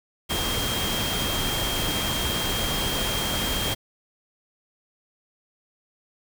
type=tone in noise; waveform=sine; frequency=3214 Hz; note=G7; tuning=43 cents sharp; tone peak=-29 dBFS; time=0.29-3.75 s; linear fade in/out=20 ms; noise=pink; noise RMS=-27 dBFS; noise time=0.29-3.75 s; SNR=-5 dB; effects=none